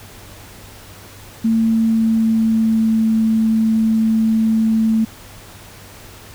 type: tone with pitch glide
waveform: sine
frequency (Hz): 225 to 222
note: A3 to A3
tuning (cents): +39 to +16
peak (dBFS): -12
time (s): 1.44-5.05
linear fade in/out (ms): 10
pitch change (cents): -23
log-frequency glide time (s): 1.58-3.1
effects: added 99 Hz sine -43 dBFS peak until 6.34 s + pink hiss -40 dBFS RMS until 6.34 s